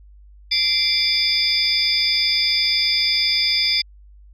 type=tone cluster; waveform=sine; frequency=2079 / 2344 / 3526 / 4702 / 5030 Hz; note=C7 / D7 / A7 / D8 / D#8; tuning=-12 / -4 / +3 / +1 / +18 cents; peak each=-28 / -24 / -22 / -21 / -20 dBFS; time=0.51-3.82 s; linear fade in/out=10 ms; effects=tanh soft clip ceiling -7 dBFS + added 50 Hz sine -43 dBFS peak until 4.33 s